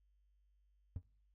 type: tone with exponential decay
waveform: triangle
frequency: 89.2 Hz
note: F2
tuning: 37 cents sharp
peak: -33 dBFS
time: 0.96-1.03 s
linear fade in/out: 0 ms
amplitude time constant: 15 ms
effects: noise-tail reverb RT60 0.5 s tail -23 dB re dry + added 50 Hz sine -70 dBFS peak until 1.34 s